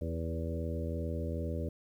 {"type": "harmonic tone with a mistuned harmonic", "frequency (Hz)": 82.41, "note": "E2", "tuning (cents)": 0, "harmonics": [1, 2, 3, 4, 5, 6, 7], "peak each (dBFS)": [-35, -41, -42, -44, -46, -43, -44], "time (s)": [0.01, 1.69], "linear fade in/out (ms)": 5, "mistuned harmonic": 6, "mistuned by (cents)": -16, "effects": ["11-bit"]}